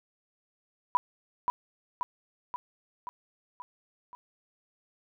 sine tone with echo, 987.8 Hz, B5, in tune, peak -19 dBFS, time 0.95-0.97 s, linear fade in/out 0 ms, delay 530 ms, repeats 6, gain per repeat -4 dB, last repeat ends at 4.15 s, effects none

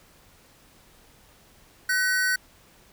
square tone pair together, 1506.6 / 1900 Hz, F#6 / A#6, +31 / +33 cents, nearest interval major third, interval 402 cents, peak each -23 / -29 dBFS, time 1.89-2.36 s, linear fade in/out 5 ms, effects pink hiss -56 dBFS RMS until 2.92 s

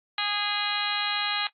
harmonic tone with a mistuned harmonic, 412.2 Hz, G#4, 13 cents flat, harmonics 2 / 3 / 4 / 5 / 6 / 7 / 8 / 9 / 10, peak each -34 / -34 / -34 / -34 / -34 / -34 / -34 / -34 / -34 dBFS, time 0.18-1.47 s, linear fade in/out 2 ms, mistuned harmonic 9, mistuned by +65 cents, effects noise-tail reverb RT60 0.1 s tail -19 dB re dry + AAC 48 kbps

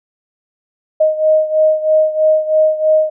sine beating tone pair, 622.3 / 625.4 Hz, D#5 / D#5, 0 / +9 cents, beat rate 3.1 Hz, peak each -11 / -15 dBFS, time 1-3.1 s, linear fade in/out 10 ms, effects none

